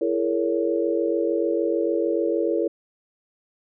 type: chord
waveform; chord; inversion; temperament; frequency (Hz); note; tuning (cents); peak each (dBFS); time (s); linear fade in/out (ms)
sine; A# half-diminished seventh; second; just; 335.6 / 419.5 / 466.2 / 559.4; E4 / G#4 / A#4 / C#5; +31 / +17 / 0 / +16; -24 / -27 / -25 / -27; 0.01-2.68; 5
effects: none